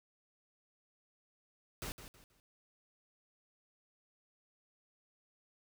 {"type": "noise with echo", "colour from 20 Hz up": "pink", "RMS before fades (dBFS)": -42, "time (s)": [1.82, 1.92], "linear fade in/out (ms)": 0, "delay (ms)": 160, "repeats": 3, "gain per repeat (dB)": -10, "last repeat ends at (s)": 2.4, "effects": []}